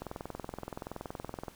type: click train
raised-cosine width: 1 ms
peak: -24 dBFS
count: 32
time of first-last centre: 0.02-1.482 s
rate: 21.2 Hz
effects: pink hiss -57 dBFS RMS until 1.55 s